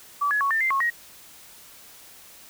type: tone with pitch steps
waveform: sine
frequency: 1151 / 1692 / 1113 / 1796 / 2086 / 1091 / 1887 Hz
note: D6 / G#6 / C#6 / A6 / C7 / C#6 / A#6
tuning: -35 / +32 / +7 / +35 / -6 / -28 / +21 cents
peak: -20 dBFS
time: 0.21-0.903 s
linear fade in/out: 10 ms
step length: 99 ms
effects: white hiss -48 dBFS RMS until 2.49 s